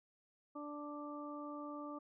harmonic tone, 293.7 Hz, D4, in tune, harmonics 1 / 2 / 3 / 4, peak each -46 / -50 / -55 / -49 dBFS, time 0.55-1.99 s, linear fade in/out 10 ms, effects none

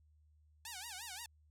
5% pulse tone with vibrato, 836 Hz, G#5, 11 cents sharp, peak -33 dBFS, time 0.65-1.26 s, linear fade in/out 2 ms, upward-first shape sine, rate 5.7 Hz, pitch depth 240 cents each way, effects added 76 Hz sine -65 dBFS peak until 1.5 s

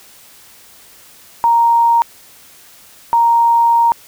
sine tone pair in turn, 932.3 / 932.3 Hz, A#5 / A#5, 0 / 0 cents, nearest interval unison, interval 0 cents, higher neither, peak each -8 dBFS, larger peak neither, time 1.44-2.02 / 3.13-3.92 s, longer second, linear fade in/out 0 ms, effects white hiss -43 dBFS RMS until 4.07 s

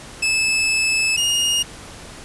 sawtooth tone pair in turn, 2612 / 2853 Hz, E7 / F7, -17 / +36 cents, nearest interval major second, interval 153 cents, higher second, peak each -13 dBFS, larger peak neither, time 0.22-1.17 / 1.17-1.63 s, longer first, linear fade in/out 10 ms, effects pink hiss -38 dBFS RMS until 2.24 s + resampled to 24000 Hz

